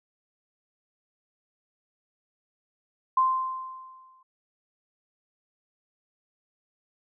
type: tone with exponential decay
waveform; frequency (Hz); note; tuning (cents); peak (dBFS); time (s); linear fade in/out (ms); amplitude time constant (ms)
sine; 1042; C6; -7; -17; 3.17-4.23; 5; 230
effects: none